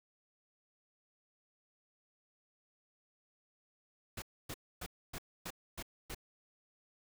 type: noise bursts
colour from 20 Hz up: pink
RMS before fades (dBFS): -43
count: 7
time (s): 4.17-6.147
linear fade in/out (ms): 5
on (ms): 51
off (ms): 270
effects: none